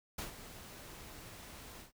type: noise with ADSR envelope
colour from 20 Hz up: pink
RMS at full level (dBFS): -40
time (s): 0.18-1.92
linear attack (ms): 7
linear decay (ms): 120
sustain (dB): -11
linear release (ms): 120
effects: noise-tail reverb RT60 0.1 s tail -25 dB re dry